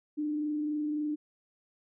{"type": "tone with frequency modulation", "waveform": "sine", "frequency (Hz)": 299.9, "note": "D4", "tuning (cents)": 36, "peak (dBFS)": -29, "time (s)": [0.17, 1.16], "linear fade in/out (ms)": 20, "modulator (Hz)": 23.7, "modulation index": 0.21, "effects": []}